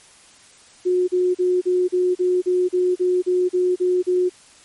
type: tone bursts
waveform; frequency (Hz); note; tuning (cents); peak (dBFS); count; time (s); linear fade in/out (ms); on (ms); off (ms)
sine; 362.6; F#4; -35; -15; 13; 0.85-4.296; 20; 230; 38
effects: white hiss -49 dBFS RMS until 4.64 s + MP3 48 kbps